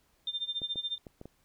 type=tone with tremolo; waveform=sine; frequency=3600 Hz; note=A7; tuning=39 cents sharp; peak=-29 dBFS; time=0.27-0.98 s; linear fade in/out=2 ms; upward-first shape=sine; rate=14 Hz; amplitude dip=90%
type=clicks; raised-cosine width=2 ms; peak=-31 dBFS; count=5; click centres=0.618 / 0.758 / 1.068 / 1.214 / 1.256 s
effects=pink hiss -70 dBFS RMS until 1.44 s